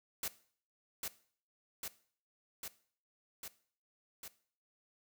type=noise with echo; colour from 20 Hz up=white; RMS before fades=-38 dBFS; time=0.23-0.28 s; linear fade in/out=2 ms; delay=800 ms; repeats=5; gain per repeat=-2 dB; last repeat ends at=4.28 s; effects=noise-tail reverb RT60 0.5 s tail -17 dB re dry